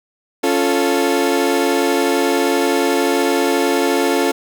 30% pulse chord, Db augmented, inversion none, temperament equal, 277.2 / 349.2 / 440 Hz, Db4 / F4 / A4, 0 / 0 / 0 cents, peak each -16 dBFS, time 0.43-4.32 s, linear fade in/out 10 ms, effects none

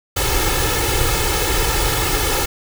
pink noise with comb filter, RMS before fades -18 dBFS, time 0.16-2.46 s, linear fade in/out 10 ms, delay 2.3 ms, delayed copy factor +0.85, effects none

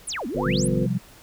sine exponential two-way sweep, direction down then up, 11840 to 211.7 to 11840 Hz, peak -27 dBFS, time 0.07-0.68 s, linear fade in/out 10 ms, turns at 0.27 s
harmonic tone, 50.5 Hz, G#1, 48 cents flat, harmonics 1 / 3 / 5 / 7 / 9 / 10, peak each -34 / -31 / -28 / -29 / -33 / -29 dBFS, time 0.34-0.87 s, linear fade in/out 20 ms
sine chord, C suspended fourth, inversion none, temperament equal with one note detuned, 128.71 / 174.61 / 196 Hz, C3 / F3 / G3, -28 / 0 / 0 cents, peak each -26 dBFS, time 0.45-0.99 s, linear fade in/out 20 ms
effects pink hiss -49 dBFS RMS until 1.22 s

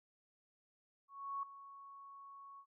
sine tone with ADSR envelope, 1108.7 Hz, C#6, in tune, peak -37 dBFS, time 1.08-2.66 s, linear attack 350 ms, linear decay 3 ms, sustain -15 dB, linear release 72 ms, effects none

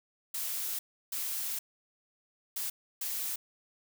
blue noise bursts at uneven times, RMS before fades -35 dBFS, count 4, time 0.34-0.79 / 1.12-1.59 / 2.56-2.7 / 3.01-3.36 s, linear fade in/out 5 ms, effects none

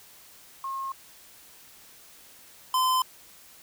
sine / square tone pair in turn, 1076 / 1027 Hz, C6 / C6, +48 / -33 cents, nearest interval minor second, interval 81 cents, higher first, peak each -30 / -22 dBFS, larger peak second, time 0.64-0.92 / 2.74-3.02 s, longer neither, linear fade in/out 2 ms, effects white hiss -52 dBFS RMS until 3.62 s

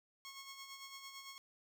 10% pulse tone with tremolo, 1092 Hz, C#6, 26 cents flat, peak -39 dBFS, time 0.25-1.38 s, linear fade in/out 0 ms, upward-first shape sine, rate 8.9 Hz, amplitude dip 50%, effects none

